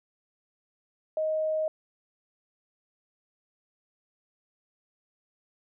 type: tone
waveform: sine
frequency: 626 Hz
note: D#5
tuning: 10 cents sharp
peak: -25 dBFS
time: 1.17-1.68 s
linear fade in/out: 2 ms
effects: none